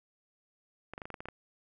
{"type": "clicks", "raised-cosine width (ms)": 0.5, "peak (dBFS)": -26, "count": 9, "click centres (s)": [0.936, 0.979, 1.018, 1.055, 1.103, 1.142, 1.205, 1.256, 1.286], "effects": []}